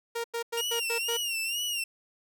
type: tone bursts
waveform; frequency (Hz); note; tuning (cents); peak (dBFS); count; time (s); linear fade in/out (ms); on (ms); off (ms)
sawtooth; 466.2; A#4; 0; -26; 6; 0.15-1.172; 10; 92; 94
type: tone with vibrato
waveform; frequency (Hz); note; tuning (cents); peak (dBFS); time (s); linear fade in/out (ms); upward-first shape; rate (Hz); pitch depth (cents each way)
sawtooth; 2794; F7; 0; -26; 0.57-1.84; 5; sine; 2.1; 95
effects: none